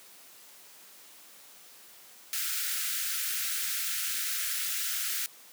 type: high-pass noise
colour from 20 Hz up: white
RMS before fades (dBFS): -32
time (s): 2.33-5.26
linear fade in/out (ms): 0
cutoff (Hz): 1300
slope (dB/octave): 96
effects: white hiss -53 dBFS RMS until 5.52 s + high-pass 200 Hz 12 dB/octave